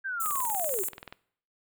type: linear sweep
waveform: sine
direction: down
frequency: 1607 to 340.2 Hz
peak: -30 dBFS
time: 0.04-0.84 s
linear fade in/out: 20 ms
type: high-pass noise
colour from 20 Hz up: white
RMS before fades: -32 dBFS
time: 0.2-0.89 s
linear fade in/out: 5 ms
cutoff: 6800 Hz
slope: 96 dB/octave
type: click train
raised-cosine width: 0.3 ms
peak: -25 dBFS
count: 19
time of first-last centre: 0.26-1.125 s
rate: 20.8 Hz
effects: noise-tail reverb RT60 0.6 s tail -20 dB re dry